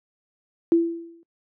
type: tone with exponential decay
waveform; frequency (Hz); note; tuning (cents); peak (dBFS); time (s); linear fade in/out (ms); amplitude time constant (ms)
sine; 335.3; E4; +30; -11; 0.72-1.23; 0; 110
effects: noise-tail reverb RT60 0.1 s tail -24 dB re dry + high-pass 200 Hz 12 dB/octave